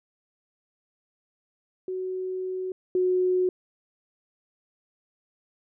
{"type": "tone pair in turn", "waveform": "sine", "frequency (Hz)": [372, 366.5], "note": ["F#4", "F#4"], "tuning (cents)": [9, -16], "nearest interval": "unison", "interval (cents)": 25, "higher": "first", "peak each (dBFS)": [-28, -20], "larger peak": "second", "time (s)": [[1.88, 2.72], [2.95, 3.49]], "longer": "first", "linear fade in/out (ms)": 2, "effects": []}